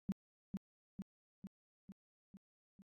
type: tone with echo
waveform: sine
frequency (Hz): 194.3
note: G3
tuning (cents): -15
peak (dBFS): -33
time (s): 0.09-0.12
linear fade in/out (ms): 0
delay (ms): 450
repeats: 6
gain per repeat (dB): -4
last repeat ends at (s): 2.82
effects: AAC 48 kbps